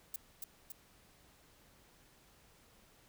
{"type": "noise with echo", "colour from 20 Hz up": "violet", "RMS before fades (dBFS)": -40, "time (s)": [0.14, 0.16], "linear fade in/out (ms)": 2, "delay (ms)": 280, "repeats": 2, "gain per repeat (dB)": -3, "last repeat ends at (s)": 0.72, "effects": ["pink hiss -65 dBFS RMS until 3.08 s"]}